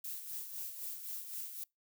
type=noise with tremolo; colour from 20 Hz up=violet; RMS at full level=-41 dBFS; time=0.04-1.64 s; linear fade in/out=5 ms; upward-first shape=sine; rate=3.9 Hz; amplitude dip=55%; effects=noise-tail reverb RT60 0.2 s tail -26 dB re dry